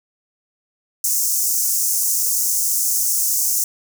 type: high-pass noise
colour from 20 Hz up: pink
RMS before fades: -19 dBFS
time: 1.04-3.64 s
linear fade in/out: 2 ms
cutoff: 5800 Hz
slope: 48 dB/octave
effects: none